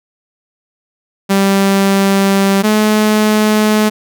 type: tone pair in turn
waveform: sawtooth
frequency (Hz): 196 / 213.7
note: G3 / G#3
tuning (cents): 0 / +50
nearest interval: minor second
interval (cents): 150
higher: second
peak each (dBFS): -5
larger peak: neither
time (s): 1.29-2.63 / 2.63-3.9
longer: first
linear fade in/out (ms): 20
effects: none